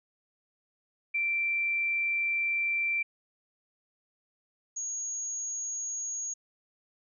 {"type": "tone pair in turn", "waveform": "sine", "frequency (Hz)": [2349, 6636], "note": ["D7", "G#8"], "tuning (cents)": [0, -2], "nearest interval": "octave + tritone", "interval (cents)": 1798, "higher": "second", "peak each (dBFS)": [-26, -32], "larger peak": "first", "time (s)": [[1.14, 3.03], [4.76, 6.34]], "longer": "first", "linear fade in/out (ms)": 10, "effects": []}